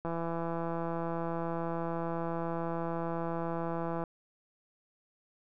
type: click train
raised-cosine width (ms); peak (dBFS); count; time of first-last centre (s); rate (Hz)
1; -22; 667; 0.05-4.038; 167
effects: none